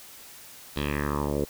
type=tone with low-pass filter sweep; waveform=10% pulse; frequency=72.6 Hz; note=D2; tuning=19 cents flat; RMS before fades=-28 dBFS; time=0.76-1.45 s; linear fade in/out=5 ms; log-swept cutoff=3900 to 450 Hz; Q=3.2; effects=white hiss -47 dBFS RMS until 1.49 s